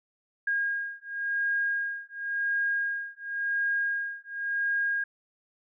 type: beating tone pair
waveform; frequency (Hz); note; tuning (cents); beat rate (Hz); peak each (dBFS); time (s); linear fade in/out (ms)
sine; 1626 / 1626.93; G#6 / G#6; -37 / -36; 0.93; -30; 0.47-5.04; 5
effects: none